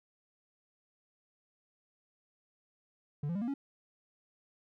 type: tone with pitch steps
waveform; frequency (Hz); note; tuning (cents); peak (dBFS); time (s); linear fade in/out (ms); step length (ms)
triangle; 145.5 / 171.04 / 201.1 / 236.4 / 277.9; D3 / F3 / G3 / A#3 / C#4; -16 / -36 / +44 / +24 / +4; -30; 3.23-3.54; 5; 62
effects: none